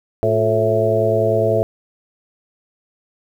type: harmonic tone with a mistuned harmonic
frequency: 110 Hz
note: A2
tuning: in tune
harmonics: 1 / 2 / 3 / 4 / 5 / 6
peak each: -21 / -28 / -24 / -19 / -21 / -18 dBFS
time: 0.23-1.63 s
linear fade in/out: 0 ms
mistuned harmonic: 3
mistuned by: +120 cents
effects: 8-bit